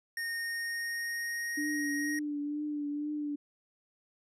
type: tone with pitch glide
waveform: square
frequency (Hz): 1845 to 1878.3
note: A#6 to A#6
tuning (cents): -18 to +13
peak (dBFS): -34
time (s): 0.17-2.19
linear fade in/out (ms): 2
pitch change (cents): +31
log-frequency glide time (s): 0.37-1.77
type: tone with vibrato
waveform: sine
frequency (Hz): 294.8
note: D4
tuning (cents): +7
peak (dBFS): -32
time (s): 1.57-3.36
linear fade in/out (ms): 10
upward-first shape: triangle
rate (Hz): 2.1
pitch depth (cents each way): 35
effects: resampled to 32000 Hz